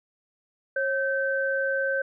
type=tone pair together; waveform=sine; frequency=543 / 1545.6 Hz; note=C#5 / G6; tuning=-36 / -25 cents; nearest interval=octave + tritone; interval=1811 cents; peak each=-26 dBFS; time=0.76-2.02 s; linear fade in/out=5 ms; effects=none